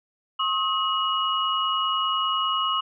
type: tone cluster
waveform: sine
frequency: 1080 / 1270 / 2905 Hz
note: C#6 / D#6 / F#7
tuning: -45 / +35 / -32 cents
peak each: -26 dBFS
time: 0.39-2.81 s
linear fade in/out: 10 ms
effects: none